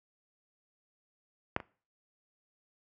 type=clicks; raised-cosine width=0.5 ms; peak=-13 / -27 dBFS; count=2; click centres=1.564 / 1.602 s; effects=noise-tail reverb RT60 0.4 s tail -23 dB re dry + high-pass 60 Hz 12 dB/octave